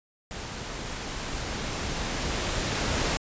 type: noise with level ramp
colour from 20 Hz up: pink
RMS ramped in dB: -37 to -26 dBFS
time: 0.31-3.17 s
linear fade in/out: 0 ms
effects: resampled to 16000 Hz